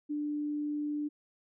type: tone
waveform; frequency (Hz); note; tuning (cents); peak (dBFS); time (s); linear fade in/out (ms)
sine; 295.9; D4; +13; -31; 0.09-1.09; 20
effects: none